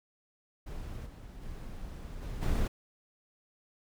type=noise with level steps; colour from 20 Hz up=brown; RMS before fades=-40 / -46 / -42 / -38 / -29 dBFS; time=0.66-2.68 s; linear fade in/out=10 ms; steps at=1.05 / 1.41 / 2.21 / 2.41 s; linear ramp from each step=20 ms; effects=none